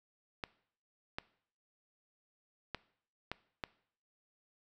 clicks, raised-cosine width 0.3 ms, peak -21 dBFS, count 5, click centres 0.438 / 1.185 / 2.747 / 3.316 / 3.638 s, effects noise-tail reverb RT60 0.6 s tail -20 dB re dry

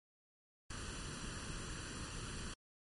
pink noise with comb filter, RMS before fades -45 dBFS, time 0.7-2.54 s, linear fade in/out 5 ms, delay 0.68 ms, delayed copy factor +0.7, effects MP3 48 kbps

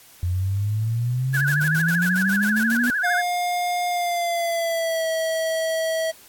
sine exponential sweep, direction up, 87.31 to 246.9 Hz, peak -20 dBFS, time 0.23-2.9 s, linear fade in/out 0 ms
sine tone with vibrato, 1580 Hz, G6, 13 cents sharp, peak -20 dBFS, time 1.33-3.22 s, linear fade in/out 20 ms, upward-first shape sine, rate 13 Hz, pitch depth 140 cents each way
white noise bursts, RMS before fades -34 dBFS, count 12, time 1.34-2.905 s, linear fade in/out 0 ms, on 69 ms, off 67 ms
square tone with pitch glide, 710 to 647.3 Hz, F5 to E5, +28 to -32 cents, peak -22 dBFS, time 3.03-6.12 s, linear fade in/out 20 ms, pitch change -160 cents, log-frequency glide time 3.89-5.08 s
effects white hiss -49 dBFS RMS until 6.28 s + AAC 64 kbps

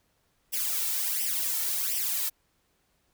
blue noise with flanger, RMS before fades -29 dBFS, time 0.52-2.3 s, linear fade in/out 20 ms, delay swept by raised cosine 0.36 to 2.26 ms, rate 1.4 Hz, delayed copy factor +0.8, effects pink hiss -71 dBFS RMS until 3.13 s

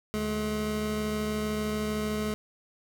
25% pulse tone pair together, 75.43 / 213.1 Hz, D2 / G#3, +47 / +45 cents, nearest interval octave + tritone, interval 1798 cents, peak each -34 / -25 dBFS, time 0.14-2.34 s, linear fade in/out 0 ms, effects none

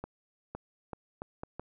accelerating click train, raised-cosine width 1 ms, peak -24 dBFS, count 6, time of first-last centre 0.04-1.596 s, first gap 510 ms, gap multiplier 0.75, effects none

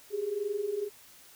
sine tone pair together, 393.4 / 415.3 Hz, G4 / G#4, +6 / 0 cents, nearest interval minor second, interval 94 cents, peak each -35 / -31 dBFS, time 0.1-0.9 s, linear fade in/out 50 ms, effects white hiss -55 dBFS RMS until 1.35 s

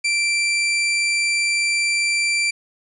sawtooth tone, 2349 Hz, D7, in tune, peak -14 dBFS, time 0.04-2.51 s, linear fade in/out 10 ms, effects resampled to 24000 Hz + 9-bit

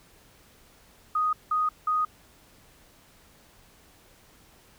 sine tone bursts, 1244.5 Hz, D#6, in tune, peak -22 dBFS, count 3, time 1.15-2.05 s, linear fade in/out 5 ms, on 180 ms, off 180 ms, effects pink hiss -57 dBFS RMS until 4.78 s

